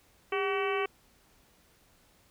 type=harmonic tone with a mistuned harmonic; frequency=379.8 Hz; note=F#4; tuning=45 cents sharp; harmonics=1 / 2 / 3 / 4 / 5 / 6 / 7 / 8; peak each=-30 / -37 / -35 / -41 / -41 / -38 / -39 / -44 dBFS; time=0.32-0.86 s; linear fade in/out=5 ms; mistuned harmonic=1; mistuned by=+92 cents; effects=pink hiss -64 dBFS RMS until 2.3 s